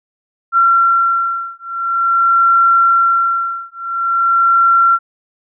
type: beating tone pair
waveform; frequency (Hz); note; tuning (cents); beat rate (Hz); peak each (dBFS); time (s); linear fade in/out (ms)
sine; 1364 / 1364.47; F6 / F6; -41 / -41; 0.47; -13; 0.52-4.99; 50
effects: none